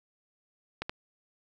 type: clicks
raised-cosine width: 0.3 ms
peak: -17 dBFS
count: 2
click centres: 0.82 / 0.895 s
effects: none